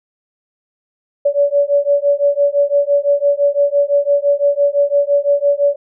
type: beating tone pair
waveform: sine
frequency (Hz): 568 / 573.9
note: C#5 / D5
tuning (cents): +42 / -40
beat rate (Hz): 5.9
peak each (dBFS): -14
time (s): 1.25-5.76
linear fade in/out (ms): 10
effects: none